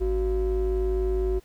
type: ring-modulated tone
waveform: triangle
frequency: 160 Hz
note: D#3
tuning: 49 cents sharp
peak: -17 dBFS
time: 0-1.4 s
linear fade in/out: 20 ms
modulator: 212 Hz
effects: pink hiss -59 dBFS RMS until 1.44 s